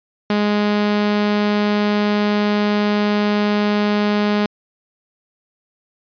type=tone; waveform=sawtooth; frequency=207.7 Hz; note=G#3; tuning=in tune; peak=-11 dBFS; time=0.3-4.46 s; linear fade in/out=2 ms; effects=resampled to 11025 Hz